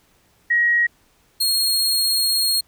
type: tone pair in turn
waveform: sine / sawtooth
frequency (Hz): 1896 / 4271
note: A#6 / C8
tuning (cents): +29 / +35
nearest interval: octave + major second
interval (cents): 1406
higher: second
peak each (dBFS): -14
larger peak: neither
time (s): 0.5-0.87 / 1.4-2.61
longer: second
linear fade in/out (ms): 10
effects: pink hiss -59 dBFS RMS until 2.67 s